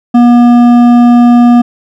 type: tone with hard clipping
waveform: sine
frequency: 240.6 Hz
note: B3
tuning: 45 cents flat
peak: -3 dBFS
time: 0.14-1.62 s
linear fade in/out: 10 ms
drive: 9 dB
effects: none